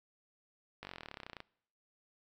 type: slowing click train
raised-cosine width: 0.3 ms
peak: -28 dBFS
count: 22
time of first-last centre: 0.83-1.404 s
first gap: 20 ms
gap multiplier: 1.03
effects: noise-tail reverb RT60 0.7 s tail -24 dB re dry